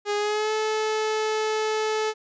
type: tone with pitch glide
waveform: sawtooth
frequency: 412.7 to 433.5 Hz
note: G#4 to A4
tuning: -11 to -26 cents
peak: -19 dBFS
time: 0.05-2.14 s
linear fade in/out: 50 ms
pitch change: +85 cents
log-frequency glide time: 0.16-0.52 s
effects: resampled to 16000 Hz